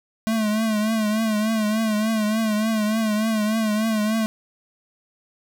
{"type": "tone with vibrato", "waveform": "square", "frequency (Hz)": 217.1, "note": "A3", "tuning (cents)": -23, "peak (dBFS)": -20, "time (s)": [0.27, 4.26], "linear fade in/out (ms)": 0, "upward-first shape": "triangle", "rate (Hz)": 3.4, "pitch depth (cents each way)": 72, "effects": []}